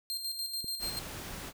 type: tone with tremolo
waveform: sawtooth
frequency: 4186 Hz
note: C8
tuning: in tune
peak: -30 dBFS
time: 0.1-0.99 s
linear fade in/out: 0 ms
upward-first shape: square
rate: 6.9 Hz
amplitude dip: 50%
type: clicks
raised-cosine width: 3 ms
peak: -31 / -32 dBFS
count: 2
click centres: 0.644 / 0.962 s
type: noise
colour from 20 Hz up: pink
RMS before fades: -42 dBFS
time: 0.79-1.53 s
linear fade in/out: 50 ms
effects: none